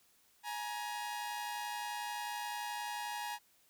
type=tone pair together; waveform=sawtooth; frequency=836 / 947.4 Hz; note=G#5 / A#5; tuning=+11 / +28 cents; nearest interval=major second; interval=217 cents; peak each=-37 / -38 dBFS; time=0.43-3.39 s; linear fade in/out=50 ms; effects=white hiss -69 dBFS RMS until 3.69 s